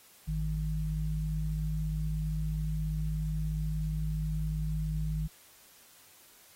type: tone pair together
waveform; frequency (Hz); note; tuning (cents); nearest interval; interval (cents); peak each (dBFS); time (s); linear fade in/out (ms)
sine; 52.52 / 155.56; G#1 / D#3; +20 / 0; octave + perfect fifth; 1880; -32 / -32; 0.27-5.28; 20
effects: white hiss -58 dBFS RMS until 6.55 s + AAC 48 kbps